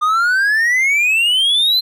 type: exponential sweep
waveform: triangle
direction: up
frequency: 1206 to 4137 Hz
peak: -10 dBFS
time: 0.01-1.81 s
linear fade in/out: 20 ms
effects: none